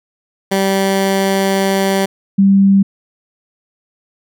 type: tone pair in turn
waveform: 15% pulse / sine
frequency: 194.1 / 196.13 Hz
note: G3 / G3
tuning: -17 / +1 cents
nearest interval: unison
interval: 18 cents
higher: second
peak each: -6 dBFS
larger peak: neither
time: 0.51-2.06 / 2.38-2.83 s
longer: first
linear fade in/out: 10 ms
effects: none